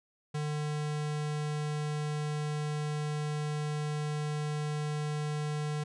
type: tone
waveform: square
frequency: 150 Hz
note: D3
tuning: 37 cents sharp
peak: -32 dBFS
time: 0.34-5.84 s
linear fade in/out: 10 ms
effects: resampled to 22050 Hz